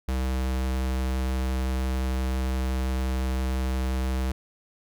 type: tone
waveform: square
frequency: 64.7 Hz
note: C2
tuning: 19 cents flat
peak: -25 dBFS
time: 0.08-4.32 s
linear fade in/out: 5 ms
effects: none